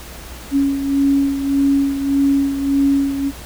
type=beating tone pair; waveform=sine; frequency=277.2 / 278.9 Hz; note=C#4 / C#4; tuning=0 / +11 cents; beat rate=1.7 Hz; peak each=-14 / -21 dBFS; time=0.51-3.32 s; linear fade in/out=50 ms; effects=added 60 Hz sine -36 dBFS peak until 3.45 s + pink hiss -36 dBFS RMS until 3.45 s